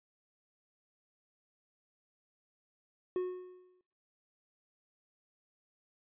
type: tone with exponential decay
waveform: triangle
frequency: 365 Hz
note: F#4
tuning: 24 cents flat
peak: -27 dBFS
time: 3.16-3.81 s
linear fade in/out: 1 ms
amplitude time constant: 140 ms
effects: noise-tail reverb RT60 1.0 s tail -24 dB re dry + resampled to 8000 Hz